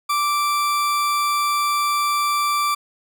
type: tone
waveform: 40% pulse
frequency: 1170 Hz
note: D6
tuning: 7 cents flat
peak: -17 dBFS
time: 0.09-2.75 s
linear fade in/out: 10 ms
effects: none